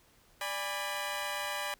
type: chord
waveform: 15% pulse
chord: G# diminished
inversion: second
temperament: equal with one note detuned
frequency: 587.3 / 815.4 / 987.8 Hz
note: D5 / G#5 / B5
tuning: 0 / -32 / 0 cents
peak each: -32 dBFS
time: 0.41-1.74 s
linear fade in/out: 2 ms
effects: pink hiss -64 dBFS RMS until 1.79 s

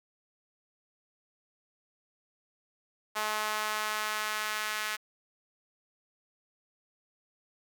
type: tone with high-pass filter sweep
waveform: sawtooth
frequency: 213.8 Hz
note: A3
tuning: 49 cents flat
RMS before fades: -33 dBFS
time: 3.15-4.97 s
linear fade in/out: 20 ms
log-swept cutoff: 960 to 1600 Hz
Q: 1.4
effects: none

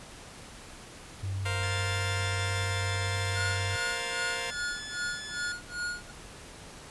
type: tone with vibrato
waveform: sine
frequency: 96.3 Hz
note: G2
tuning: 30 cents flat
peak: -30 dBFS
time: 1.23-3.76 s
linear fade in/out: 5 ms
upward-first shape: triangle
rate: 1.7 Hz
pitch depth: 8 cents each way
type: chord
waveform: 10% pulse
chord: Bb suspended second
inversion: none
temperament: just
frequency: 466.2 / 524.4 / 699.2 Hz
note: Bb4 / C5 / F5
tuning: 0 / +4 / +2 cents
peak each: -29 dBFS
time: 1.45-4.51 s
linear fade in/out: 10 ms
type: tone with pitch glide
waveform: 15% pulse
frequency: 1745 to 1726 Hz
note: A6 to A6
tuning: -15 to -34 cents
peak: -32 dBFS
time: 1.63-5.52 s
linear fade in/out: 2 ms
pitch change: -19 cents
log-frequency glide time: 2.87-4.68 s
type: tone with tremolo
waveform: square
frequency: 1438 Hz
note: F#6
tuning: 50 cents flat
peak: -31 dBFS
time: 3.35-6.12 s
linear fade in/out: 20 ms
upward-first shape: sine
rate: 2.5 Hz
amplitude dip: 100%
effects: pink hiss -47 dBFS RMS until 6.9 s + resampled to 24000 Hz

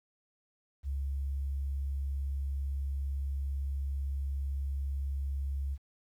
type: tone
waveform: sine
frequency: 68.9 Hz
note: C#2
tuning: 10 cents flat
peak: -31 dBFS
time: 0.83-5.78 s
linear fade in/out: 50 ms
effects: 11-bit

